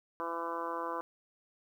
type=harmonic tone; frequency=167.8 Hz; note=E3; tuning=31 cents sharp; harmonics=2 / 3 / 4 / 5 / 6 / 7 / 8 / 9; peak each=-43 / -41 / -45 / -47 / -38 / -41 / -48 / -49 dBFS; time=0.2-1.01 s; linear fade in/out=0 ms; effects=11-bit